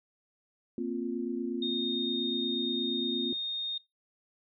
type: chord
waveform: sine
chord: Bb suspended second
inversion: none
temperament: equal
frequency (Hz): 233.1 / 261.6 / 349.2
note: Bb3 / C4 / F4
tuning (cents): 0 / 0 / 0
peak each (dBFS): -35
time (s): 0.78-3.33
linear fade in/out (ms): 2
type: tone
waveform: sine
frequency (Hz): 3690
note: A#7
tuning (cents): -18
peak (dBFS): -31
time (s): 1.62-3.78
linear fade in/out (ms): 5
effects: noise-tail reverb RT60 0.2 s tail -21 dB re dry